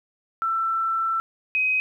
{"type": "tone pair in turn", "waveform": "sine", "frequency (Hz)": [1336, 2522], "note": ["E6", "D#7"], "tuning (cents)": [23, 23], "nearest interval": "major seventh", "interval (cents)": 1100, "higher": "second", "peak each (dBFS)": [-21, -19], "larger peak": "second", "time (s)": [[0.42, 1.2], [1.55, 1.8]], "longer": "first", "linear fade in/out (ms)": 0, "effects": ["10-bit"]}